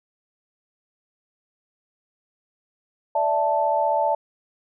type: chord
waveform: sine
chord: D suspended second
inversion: none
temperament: equal with one note detuned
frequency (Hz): 583.9 / 659.3 / 880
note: D5 / E5 / A5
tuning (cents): -10 / 0 / 0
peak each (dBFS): -24 / -24 / -21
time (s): 3.15-4.15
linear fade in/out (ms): 5
effects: none